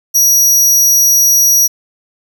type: tone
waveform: sawtooth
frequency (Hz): 5780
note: F#8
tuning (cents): -41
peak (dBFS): -4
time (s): 0.14-1.68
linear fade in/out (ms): 20
effects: 7-bit